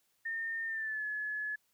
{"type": "tone with pitch glide", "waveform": "sine", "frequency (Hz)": [1819, 1707], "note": ["A#6", "G#6"], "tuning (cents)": [-43, 47], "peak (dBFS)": -34, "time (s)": [0.25, 1.56], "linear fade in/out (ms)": 10, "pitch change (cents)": -110, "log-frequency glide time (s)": [0.66, 1.05], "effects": ["white hiss -75 dBFS RMS until 1.73 s"]}